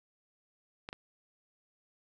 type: clicks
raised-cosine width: 0.3 ms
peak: -24 dBFS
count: 2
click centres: 0.889 / 0.929 s
effects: none